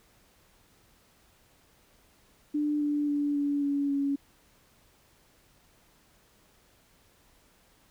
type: tone with pitch steps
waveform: sine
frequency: 296.6 / 293.2 / 289.8 / 286.5 / 283.2 / 280 Hz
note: D4 / D4 / D4 / D4 / C#4 / C#4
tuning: +17 / -3 / -23 / -43 / +37 / +18 cents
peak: -25 dBFS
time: 2.54-4.16 s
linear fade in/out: 10 ms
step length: 270 ms
effects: pink hiss -63 dBFS RMS until 7.9 s